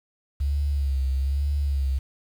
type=tone with vibrato; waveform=sine; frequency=69.1 Hz; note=C#2; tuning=5 cents flat; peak=-21 dBFS; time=0.4-1.99 s; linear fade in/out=10 ms; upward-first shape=sine; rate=1.1 Hz; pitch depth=71 cents each way; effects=8-bit